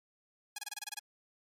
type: tone bursts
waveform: 5% pulse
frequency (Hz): 830.6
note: G#5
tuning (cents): 0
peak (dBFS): -26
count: 9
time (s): 0.56-0.993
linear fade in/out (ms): 5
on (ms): 25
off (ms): 26
effects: MP3 96 kbps